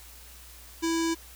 square tone with low-pass filter, 329.6 Hz, E4, in tune, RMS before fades -27 dBFS, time 0.82-1.15 s, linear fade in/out 20 ms, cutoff 7000 Hz, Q 2.6, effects added 60 Hz sine -50 dBFS peak until 1.35 s + white hiss -50 dBFS RMS until 1.35 s

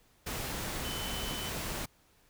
sine tone in noise, 3033 Hz, F#7, 42 cents sharp, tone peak -41 dBFS, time 0.84-1.5 s, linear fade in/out 10 ms, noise pink, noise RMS -37 dBFS, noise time 0.26-1.86 s, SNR -7 dB, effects pink hiss -66 dBFS RMS until 2.29 s

